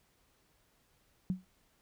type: tone with exponential decay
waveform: sine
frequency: 185 Hz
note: F#3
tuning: in tune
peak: -26 dBFS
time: 1.3-1.45 s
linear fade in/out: 0 ms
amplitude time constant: 31 ms
effects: pink hiss -71 dBFS RMS until 1.81 s